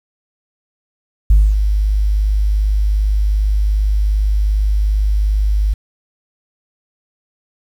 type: tone with ADSR envelope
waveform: sine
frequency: 51.3 Hz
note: G#1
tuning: 21 cents flat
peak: -3 dBFS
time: 1.3-5.74 s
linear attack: 5 ms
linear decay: 240 ms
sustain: -8 dB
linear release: 10 ms
effects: tanh soft clip ceiling -3 dBFS + 7-bit